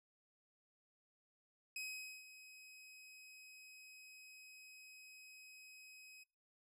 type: tone with ADSR envelope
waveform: sawtooth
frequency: 2534 Hz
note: D#7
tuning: 31 cents sharp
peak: -39 dBFS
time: 1.76-6.24 s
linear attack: 3 ms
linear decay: 470 ms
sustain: -14 dB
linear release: 13 ms
effects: noise-tail reverb RT60 0.4 s tail -25 dB re dry + low-pass 12000 Hz 12 dB/octave